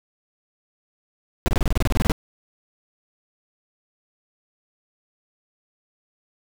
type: noise bursts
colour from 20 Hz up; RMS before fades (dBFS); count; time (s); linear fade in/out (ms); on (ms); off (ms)
brown; -18; 14; 1.46-2.119; 0; 22; 27
effects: none